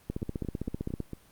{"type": "two click trains", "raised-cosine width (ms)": 3, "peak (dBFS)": [-24, -19], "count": [5, 15], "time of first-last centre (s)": [[0.22, 1.133], [0.1, 1.003]], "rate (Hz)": [4.38, 15.5], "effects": ["pink hiss -60 dBFS RMS until 1.31 s", "Opus 32 kbps"]}